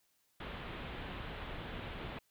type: low-pass noise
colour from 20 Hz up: pink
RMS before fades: -44 dBFS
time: 0.4-2.19 s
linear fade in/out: 5 ms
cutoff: 3600 Hz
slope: 48 dB/octave
effects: white hiss -75 dBFS RMS until 2.3 s